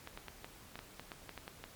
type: clicks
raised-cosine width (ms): 0.3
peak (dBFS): -28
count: 12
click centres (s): 0.074 / 0.175 / 0.283 / 0.445 / 0.756 / 0.791 / 0.996 / 1.118 / 1.293 / 1.377 / 1.479 / 1.64
effects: pink hiss -56 dBFS RMS until 1.75 s + MP3 96 kbps